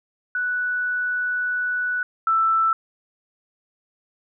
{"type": "tone pair in turn", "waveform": "sine", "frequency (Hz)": [1480, 1325.8], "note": ["F#6", "E6"], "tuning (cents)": [0, 10], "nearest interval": "major second", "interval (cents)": 190, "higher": "first", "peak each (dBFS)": [-21, -16], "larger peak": "second", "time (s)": [[0.35, 2.03], [2.27, 2.73]], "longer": "first", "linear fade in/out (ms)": 2, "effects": []}